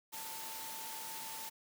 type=tone in noise; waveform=sine; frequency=891 Hz; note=A5; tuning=22 cents sharp; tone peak=-49 dBFS; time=0.12-1.5 s; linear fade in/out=20 ms; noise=white; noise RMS=-45 dBFS; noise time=0.12-1.5 s; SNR=-7 dB; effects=high-pass 150 Hz 12 dB/octave